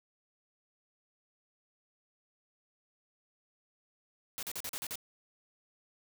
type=noise bursts; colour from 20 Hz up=white; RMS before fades=-39 dBFS; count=7; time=4.38-4.956 s; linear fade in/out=0 ms; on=48 ms; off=40 ms; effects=none